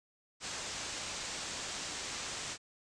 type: low-pass noise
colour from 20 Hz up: white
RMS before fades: -41 dBFS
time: 0.4-2.58 s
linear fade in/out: 50 ms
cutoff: 8000 Hz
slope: 48 dB/octave
effects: resampled to 22050 Hz